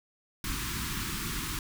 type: band-stop noise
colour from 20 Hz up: pink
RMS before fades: -34 dBFS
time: 0.44-1.59 s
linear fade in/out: 2 ms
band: 360 to 1000 Hz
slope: 48 dB/octave
effects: none